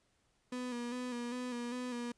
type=tone with vibrato; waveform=35% pulse; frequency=244.7 Hz; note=B3; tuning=16 cents flat; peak=-36 dBFS; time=0.52-2.12 s; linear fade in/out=5 ms; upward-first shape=square; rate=2.5 Hz; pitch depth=36 cents each way; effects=pink hiss -75 dBFS RMS until 2.17 s + resampled to 22050 Hz